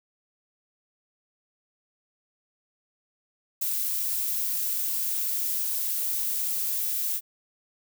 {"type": "noise with ADSR envelope", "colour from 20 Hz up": "violet", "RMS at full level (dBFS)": -25, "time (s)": [3.61, 7.21], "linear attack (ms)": 13, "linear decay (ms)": 9, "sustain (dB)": -3, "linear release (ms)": 50, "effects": []}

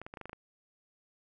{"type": "clicks", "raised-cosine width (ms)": 0.5, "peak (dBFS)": -28, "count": 8, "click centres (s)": [0.016, 0.065, 0.139, 0.172, 0.213, 0.256, 0.295, 0.331], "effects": []}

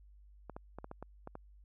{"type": "clicks", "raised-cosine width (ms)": 1, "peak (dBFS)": -30, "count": 8, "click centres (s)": [0.497, 0.565, 0.786, 0.844, 0.914, 1.026, 1.274, 1.354], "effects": ["added 50 Hz sine -56 dBFS peak until 1.64 s"]}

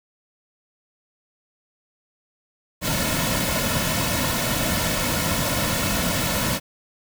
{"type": "noise with comb filter", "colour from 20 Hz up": "pink", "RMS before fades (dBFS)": -23, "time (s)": [2.81, 6.6], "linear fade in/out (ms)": 50, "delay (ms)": 2.5, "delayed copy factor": -0.65, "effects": []}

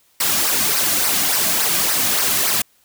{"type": "noise with flanger", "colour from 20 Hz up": "white", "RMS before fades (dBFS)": -18, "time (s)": [0.2, 2.62], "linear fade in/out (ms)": 5, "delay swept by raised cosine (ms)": [0.28, 2.28], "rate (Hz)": 3.5, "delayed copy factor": -0.6, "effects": ["white hiss -58 dBFS RMS until 2.84 s"]}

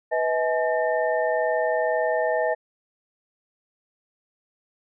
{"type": "tone cluster", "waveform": "sine", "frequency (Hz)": [495, 637, 850, 1810], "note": ["B4", "D#5", "G#5", "A6"], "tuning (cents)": [4, 41, 40, 48], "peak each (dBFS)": [-26, -23, -28, -30], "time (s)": [0.11, 2.55], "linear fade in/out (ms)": 20, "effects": []}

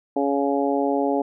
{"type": "harmonic tone", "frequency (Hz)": 140, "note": "C#3", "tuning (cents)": 18, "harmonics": [2, 3, 4, 5, 6], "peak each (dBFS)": [-23, -25, -26, -27, -28], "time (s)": [0.16, 1.22], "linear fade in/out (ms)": 5, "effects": []}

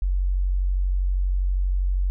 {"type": "tone", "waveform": "sine", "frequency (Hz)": 46.25, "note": "F#1", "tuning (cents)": 0, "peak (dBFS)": -19, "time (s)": [0.02, 2.1], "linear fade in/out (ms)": 0, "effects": []}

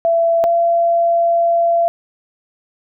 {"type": "tone pair in turn", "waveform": "sine", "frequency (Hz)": [670, 680.1], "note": ["E5", "F5"], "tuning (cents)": [28, -46], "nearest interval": "unison", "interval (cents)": 26, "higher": "second", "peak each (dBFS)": -11, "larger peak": "neither", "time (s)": [[0.05, 0.44], [0.44, 1.88]], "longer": "second", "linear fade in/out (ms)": 0, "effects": []}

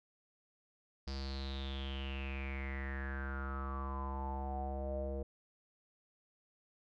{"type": "tone with low-pass filter sweep", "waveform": "square", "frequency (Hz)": 67.7, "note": "C#2", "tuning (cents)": -40, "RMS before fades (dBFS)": -40, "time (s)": [1.07, 5.23], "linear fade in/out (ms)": 5, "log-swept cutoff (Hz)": [4900, 530], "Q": 9.5, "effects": []}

